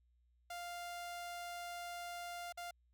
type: tone with dropouts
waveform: sawtooth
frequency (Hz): 698.5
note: F5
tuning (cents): 0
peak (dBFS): -40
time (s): 0.5-2.71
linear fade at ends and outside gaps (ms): 5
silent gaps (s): 2.525-2.573
effects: added 60 Hz sine -70 dBFS peak until 2.93 s